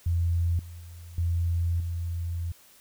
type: tone with level steps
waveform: sine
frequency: 85.2 Hz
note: F2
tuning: 42 cents flat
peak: -22 / -39 / -41 / -23 / -28 dBFS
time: 0.06-2.52 s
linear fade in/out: 5 ms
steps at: 0.59 / 0.8 / 1.18 / 1.8 s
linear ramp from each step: 2 ms
effects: white hiss -56 dBFS RMS until 2.8 s